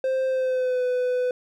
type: tone with pitch glide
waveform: triangle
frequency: 524 to 500 Hz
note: C5 to B4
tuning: +2 to +21 cents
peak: -19 dBFS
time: 0.04-1.31 s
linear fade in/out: 2 ms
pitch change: -81 cents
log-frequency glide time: 0.27-0.84 s
effects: none